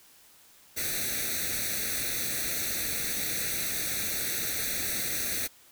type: noise with comb filter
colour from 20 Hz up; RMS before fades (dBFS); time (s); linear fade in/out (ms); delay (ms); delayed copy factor
white; -31; 0.76-5.48; 20; 0.49; +0.9
effects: white hiss -57 dBFS RMS until 5.71 s